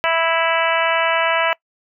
harmonic tone, 329.3 Hz, E4, 2 cents flat, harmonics 2 / 3 / 4 / 5 / 6 / 7 / 8 / 9, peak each -20 / -22 / -23 / -24 / -25 / -25 / -26 / -27 dBFS, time 0.04-1.53 s, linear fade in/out 0 ms, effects noise-tail reverb RT60 0.1 s tail -24 dB re dry

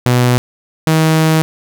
sawtooth tone pair in turn, 123.47 / 158.87 Hz, B2 / D#3, 0 / +36 cents, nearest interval major third, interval 436 cents, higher second, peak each -5 dBFS, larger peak neither, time 0.06-0.38 / 0.87-1.42 s, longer second, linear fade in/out 0 ms, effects none

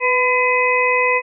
harmonic tone with a mistuned harmonic, 505 Hz, B4, 39 cents sharp, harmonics 1 / 2 / 4 / 5, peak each -19 / -19 / -19 / -19 dBFS, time 0-1.22 s, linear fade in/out 50 ms, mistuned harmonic 1, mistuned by -26 cents, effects none

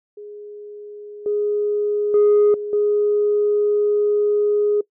sine tone with level steps, 415.3 Hz, G#4, in tune, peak -33 / -17 / -9 / -24 / -14 dBFS, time 0.17-4.81 s, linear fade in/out 5 ms, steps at 1.26 / 2.14 / 2.54 / 2.73 s, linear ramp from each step 2 ms, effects noise-tail reverb RT60 0.1 s tail -21 dB re dry + tanh soft clip ceiling -9 dBFS

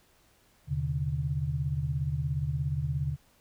sine tone cluster, 79.4 / 127.6 / 144.6 Hz, D#2 / C3 / D3, +36 / -43 / -27 cents, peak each -34 / -33 / -30 dBFS, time 0.67-3.17 s, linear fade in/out 50 ms, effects pink hiss -64 dBFS RMS until 3.4 s

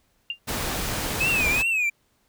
sine tone with exponential decay, 2794 Hz, F7, in tune, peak -22 dBFS, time 0.3-0.39 s, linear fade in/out 2 ms, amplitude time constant 18 ms
pink noise, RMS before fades -28 dBFS, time 0.47-1.63 s, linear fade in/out 20 ms
triangle tone with vibrato, 2540 Hz, D#7, 35 cents sharp, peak -19 dBFS, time 1.2-1.9 s, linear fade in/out 10 ms, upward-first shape triangle, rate 2.6 Hz, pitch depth 150 cents each way
effects pink hiss -67 dBFS RMS until 2.28 s

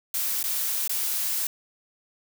blue noise with dropouts, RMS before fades -27 dBFS, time 0.14-1.47 s, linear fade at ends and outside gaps 2 ms, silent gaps 0.429-0.439 / 0.877-0.894 s, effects none

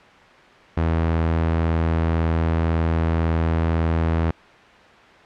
sawtooth tone, 81.9 Hz, E2, 11 cents flat, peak -14 dBFS, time 0.77-4.31 s, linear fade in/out 5 ms, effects white hiss -46 dBFS RMS until 5.25 s + low-pass 2000 Hz 12 dB/octave

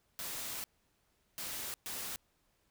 white noise bursts at uneven times, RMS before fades -41 dBFS, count 3, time 0.19-0.64 / 1.38-1.74 / 1.86-2.16 s, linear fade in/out 0 ms, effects pink hiss -75 dBFS RMS until 2.7 s

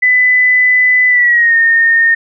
sine tone with pitch glide, 2001 to 1834.9 Hz, B6 to A#6, +22 to -28 cents, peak -6 dBFS, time 0.02-2.15 s, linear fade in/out 10 ms, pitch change -150 cents, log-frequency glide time 1.08-1.56 s, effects none

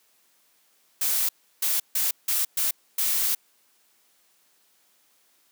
blue noise bursts at uneven times, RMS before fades -24 dBFS, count 6, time 1.01-1.29 / 1.62-1.8 / 1.95-2.11 / 2.28-2.45 / 2.57-2.71 / 2.98-3.35 s, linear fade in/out 5 ms, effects white hiss -64 dBFS RMS until 5.51 s + high-pass 200 Hz 12 dB/octave

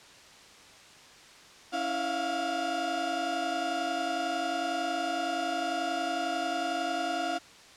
35% pulse tone cluster, 279 / 328.3 / 677 / 708 Hz, C#4 / E4 / E5 / F5, +11 / -7 / +46 / +23 cents, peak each -37 / -35 / -36 / -29 dBFS, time 1.72-7.39 s, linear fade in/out 20 ms, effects white hiss -52 dBFS RMS until 7.76 s + low-pass 6000 Hz 12 dB/octave

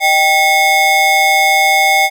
square ring-modulated tone, 698.5 Hz, F5, in tune, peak -6 dBFS, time 0-2.1 s, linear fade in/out 50 ms, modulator 1480 Hz, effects none

